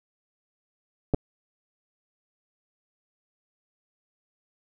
clicks, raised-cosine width 2 ms, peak -10 dBFS, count 2, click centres 1.138 / 1.145 s, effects none

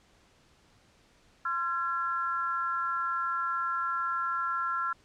sine tone cluster, 1045 / 1363 / 1666 Hz, C6 / F6 / G#6, -2 / -43 / +5 cents, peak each -36 / -29 / -38 dBFS, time 1.45-4.93 s, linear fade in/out 5 ms, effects pink hiss -63 dBFS RMS until 5.04 s + low-pass 7000 Hz 12 dB/octave

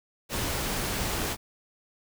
pink noise, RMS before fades -30 dBFS, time 0.29-1.37 s, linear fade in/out 50 ms, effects none

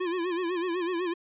square tone with vibrato, 351.7 Hz, F4, 12 cents sharp, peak -28 dBFS, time 0-1.14 s, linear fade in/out 10 ms, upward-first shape sine, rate 8 Hz, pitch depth 100 cents each way, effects resampled to 8000 Hz

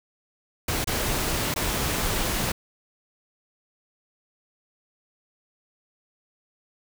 pink noise with dropouts, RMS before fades -26 dBFS, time 0.68-2.52 s, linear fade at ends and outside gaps 5 ms, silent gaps 0.844-0.872 / 1.541-1.56 s, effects none

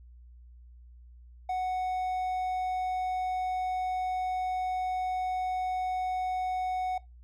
triangle tone, 740 Hz, F#5, in tune, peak -26 dBFS, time 1.49-6.98 s, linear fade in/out 5 ms, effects noise-tail reverb RT60 0.2 s tail -20 dB re dry + added 60 Hz sine -49 dBFS peak until 7.23 s

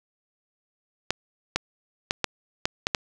clicks, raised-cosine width 0.2 ms, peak -5 dBFS, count 7, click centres 1.106 / 1.56 / 2.109 / 2.243 / 2.655 / 2.869 / 2.948 s, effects none

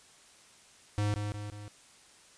square tone with echo, 103.83 Hz, G#2, in tune, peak -28 dBFS, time 0.98-1.14 s, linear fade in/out 0 ms, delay 180 ms, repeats 3, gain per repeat -5 dB, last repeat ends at 1.68 s, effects white hiss -58 dBFS RMS until 2.37 s + resampled to 22050 Hz

